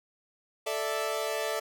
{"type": "chord", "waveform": "sawtooth", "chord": "A suspended fourth", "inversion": "none", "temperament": "equal", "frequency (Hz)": [440, 587.3, 659.3], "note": ["A4", "D5", "E5"], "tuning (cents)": [0, 0, 0], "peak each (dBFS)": -30, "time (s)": [0.66, 1.6], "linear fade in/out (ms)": 10, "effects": []}